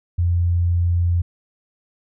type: tone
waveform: sine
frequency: 86.8 Hz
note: F2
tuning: 10 cents flat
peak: -15 dBFS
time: 0.18-1.22 s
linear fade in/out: 10 ms
effects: none